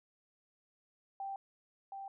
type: tone with echo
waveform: sine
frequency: 784 Hz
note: G5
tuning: in tune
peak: -38 dBFS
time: 1.2-1.36 s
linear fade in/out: 2 ms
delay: 720 ms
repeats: 1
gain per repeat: -4 dB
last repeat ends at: 2.08 s
effects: none